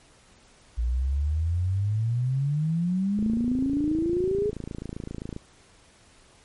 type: exponential sweep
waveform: sine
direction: up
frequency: 56.8 to 425.7 Hz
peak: -22 dBFS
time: 0.77-4.51 s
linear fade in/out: 20 ms
type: click train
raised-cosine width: 3 ms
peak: -21 dBFS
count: 61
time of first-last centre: 3.19-5.364 s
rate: 27.6 Hz
effects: pink hiss -56 dBFS RMS until 6.44 s + MP3 48 kbps